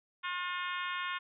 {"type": "harmonic tone", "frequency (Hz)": 357.8, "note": "F4", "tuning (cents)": 42, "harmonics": [3, 4, 5, 6, 7, 8, 9, 10], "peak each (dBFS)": [-38, -40, -42, -44, -45, -46, -47, -48], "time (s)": [0.23, 1.19], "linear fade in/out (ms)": 20, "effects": []}